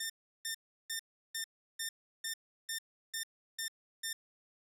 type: tone bursts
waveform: 10% pulse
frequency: 1804 Hz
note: A6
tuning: 43 cents sharp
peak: -27 dBFS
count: 10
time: 0-4.13 s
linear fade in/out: 5 ms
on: 98 ms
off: 350 ms
effects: none